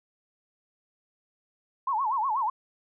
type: tone with vibrato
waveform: sine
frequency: 970 Hz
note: B5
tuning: 31 cents flat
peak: -24 dBFS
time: 1.87-2.5 s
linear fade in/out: 5 ms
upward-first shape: sine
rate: 8.2 Hz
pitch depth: 240 cents each way
effects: none